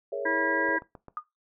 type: chord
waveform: sine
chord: A# half-diminished seventh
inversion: third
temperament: equal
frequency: 415.3 / 466.2 / 554.4 / 659.3 Hz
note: G#4 / A#4 / C#5 / E5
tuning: 0 / 0 / 0 / 0 cents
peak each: -35 / -36 / -32 / -37 dBFS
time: 0.12-0.77 s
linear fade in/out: 5 ms
type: harmonic tone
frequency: 324.5 Hz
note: E4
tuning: 27 cents flat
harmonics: 1 / 3 / 5 / 6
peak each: -32 / -32 / -27 / -33 dBFS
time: 0.25-0.79 s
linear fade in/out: 10 ms
type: click train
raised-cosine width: 1 ms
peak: -30 dBFS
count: 4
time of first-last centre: 0.69-1.083 s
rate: 7.63 Hz
type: tone with exponential decay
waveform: sine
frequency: 1224 Hz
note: D#6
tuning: 29 cents flat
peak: -26 dBFS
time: 1.17-1.24 s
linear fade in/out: 1 ms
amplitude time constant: 15 ms
effects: noise-tail reverb RT60 0.2 s tail -18 dB re dry